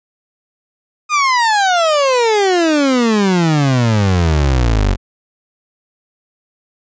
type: exponential sweep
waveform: 30% pulse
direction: down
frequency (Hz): 1244.5 to 45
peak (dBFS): -8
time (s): 1.09-4.97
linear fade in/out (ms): 50
effects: resampled to 16000 Hz